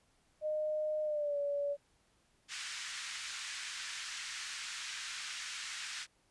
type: tone with pitch glide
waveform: sine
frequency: 613 to 571.9 Hz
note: D#5 to D5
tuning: -26 to -46 cents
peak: -32 dBFS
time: 0.41-1.77 s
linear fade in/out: 50 ms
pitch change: -120 cents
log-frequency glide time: 1.03-1.38 s
type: band-pass noise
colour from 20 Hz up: pink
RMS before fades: -43 dBFS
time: 2.48-6.07 s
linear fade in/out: 50 ms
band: 1500 to 7900 Hz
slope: 24 dB/octave
effects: pink hiss -72 dBFS RMS until 6.3 s + resampled to 24000 Hz